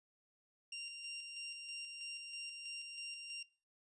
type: tone with tremolo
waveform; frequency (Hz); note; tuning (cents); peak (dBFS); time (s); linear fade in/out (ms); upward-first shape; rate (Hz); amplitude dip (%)
25% pulse; 2777; F7; -10; -39; 0.72-3.43; 5; square; 3.1; 35
effects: noise-tail reverb RT60 0.4 s tail -22 dB re dry + resampled to 24000 Hz